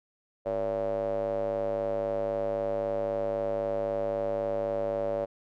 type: tone with band-pass filter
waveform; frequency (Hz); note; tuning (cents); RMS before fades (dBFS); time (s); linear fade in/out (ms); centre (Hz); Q
square; 51.91; G#1; 0; -30; 0.45-5.26; 20; 570; 6.8
effects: none